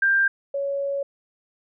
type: tone pair in turn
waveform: sine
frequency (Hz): 1587 / 558.3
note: G6 / C#5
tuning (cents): +21 / +12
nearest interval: octave + tritone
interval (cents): 1809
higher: first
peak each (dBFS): -16 / -23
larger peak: first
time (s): 0.02-0.28 / 0.54-1.03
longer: second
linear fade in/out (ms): 5
effects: none